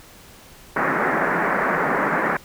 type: band-pass noise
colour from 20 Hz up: white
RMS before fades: -21 dBFS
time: 0.76-2.37 s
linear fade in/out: 5 ms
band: 150 to 1900 Hz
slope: 48 dB/octave
effects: pink hiss -46 dBFS RMS until 2.44 s